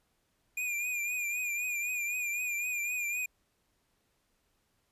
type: tone with vibrato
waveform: square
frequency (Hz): 2429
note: D#7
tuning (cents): -42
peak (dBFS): -32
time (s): 0.57-3.26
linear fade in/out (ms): 5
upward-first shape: triangle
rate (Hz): 3.9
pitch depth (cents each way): 66
effects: pink hiss -75 dBFS RMS until 4.91 s + resampled to 32000 Hz